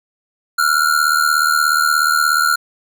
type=ring-modulated tone; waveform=square; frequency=1400 Hz; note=F6; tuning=4 cents sharp; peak=-10 dBFS; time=0.58-2.56 s; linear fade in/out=10 ms; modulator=38.4 Hz; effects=none